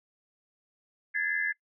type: tone cluster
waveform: sine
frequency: 1658 / 1742 / 2055 Hz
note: G#6 / A6 / C7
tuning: -3 / -18 / -32 cents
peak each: -31 dBFS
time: 1.14-1.53 s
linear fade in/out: 20 ms
effects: noise-tail reverb RT60 0.1 s tail -21 dB re dry